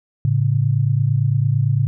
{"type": "tone pair together", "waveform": "sine", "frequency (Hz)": [110.52, 139.4], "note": ["A2", "C#3"], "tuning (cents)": [8, 10], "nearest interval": "major third", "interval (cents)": 402, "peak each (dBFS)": -17, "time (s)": [0.25, 1.87], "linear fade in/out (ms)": 0, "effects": []}